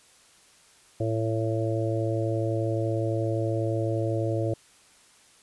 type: harmonic tone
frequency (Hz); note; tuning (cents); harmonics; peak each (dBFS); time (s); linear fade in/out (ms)
111.8; A2; +28; 1 / 3 / 4 / 5 / 6; -27 / -30 / -34 / -31 / -36; 1-4.54; 5
effects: white hiss -57 dBFS RMS until 5.42 s + resampled to 24000 Hz